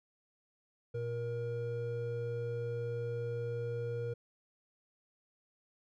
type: tone pair together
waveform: triangle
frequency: 118.3 / 473.2 Hz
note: A#2 / A#4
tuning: +26 / +26 cents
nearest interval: 2 octaves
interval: 2400 cents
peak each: -36 / -35 dBFS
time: 0.94-4.14 s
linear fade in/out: 10 ms
effects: none